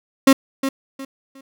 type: tone with echo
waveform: 35% pulse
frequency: 270 Hz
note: C#4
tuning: 45 cents flat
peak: -6 dBFS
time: 0.27-0.33 s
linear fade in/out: 5 ms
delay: 360 ms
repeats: 3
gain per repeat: -11 dB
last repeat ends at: 1.41 s
effects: none